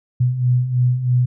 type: beating tone pair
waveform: sine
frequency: 122.4 / 125.5 Hz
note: B2 / B2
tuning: -15 / +28 cents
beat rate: 3.1 Hz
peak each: -21 / -15 dBFS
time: 0.2-1.26 s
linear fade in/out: 10 ms
effects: none